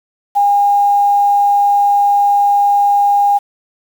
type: tone with quantisation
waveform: sine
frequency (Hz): 811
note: G#5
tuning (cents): -41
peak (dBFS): -8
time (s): 0.35-3.39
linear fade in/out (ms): 20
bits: 6
effects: none